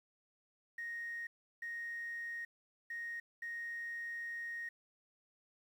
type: tone bursts at uneven times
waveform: sine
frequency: 1866 Hz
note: A#6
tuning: 1 cent sharp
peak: -39 dBFS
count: 4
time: 0.78-1.27 / 1.62-2.45 / 2.9-3.2 / 3.42-4.69 s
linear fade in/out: 5 ms
effects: tanh soft clip ceiling -36 dBFS + 11-bit